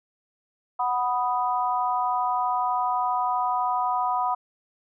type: chord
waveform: sine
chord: B major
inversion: second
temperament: equal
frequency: 740 / 987.8 / 1244.5 Hz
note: F#5 / B5 / D#6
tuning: 0 / 0 / 0 cents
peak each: -26 / -25 / -29 dBFS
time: 0.79-4.35 s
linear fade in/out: 10 ms
effects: none